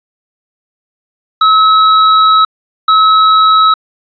square tone bursts at uneven times, 1290 Hz, E6, 38 cents flat, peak -5 dBFS, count 2, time 1.41-2.45 / 2.88-3.74 s, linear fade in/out 5 ms, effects resampled to 11025 Hz + 7-bit

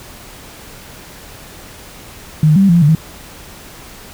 sine tone with pitch steps, 154.5 / 152.8 / 193.8 / 196.5 / 170.2 / 172.2 / 146 / 159.3 Hz, D#3 / D#3 / G3 / G3 / F3 / F3 / D3 / D#3, -12 / -31 / -20 / +4 / -44 / -24 / -10 / +41 cents, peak -6 dBFS, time 2.43-2.95 s, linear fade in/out 2 ms, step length 65 ms, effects pink hiss -36 dBFS RMS until 4.13 s

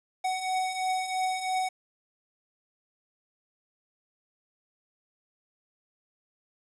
square beating tone pair, 745 / 748 Hz, F#5 / F#5, +12 / +19 cents, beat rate 3 Hz, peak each -35 / -29 dBFS, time 0.24-1.69 s, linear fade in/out 10 ms, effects resampled to 24000 Hz + 9-bit

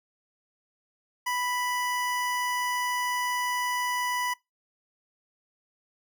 25% pulse tone, 987.8 Hz, B5, in tune, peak -23 dBFS, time 1.26-4.34 s, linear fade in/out 10 ms, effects noise-tail reverb RT60 0.2 s tail -23 dB re dry

